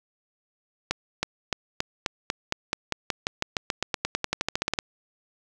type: accelerating click train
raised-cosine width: 0.2 ms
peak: -7 dBFS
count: 27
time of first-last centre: 0.91-4.789 s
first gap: 320 ms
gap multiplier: 0.93
effects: none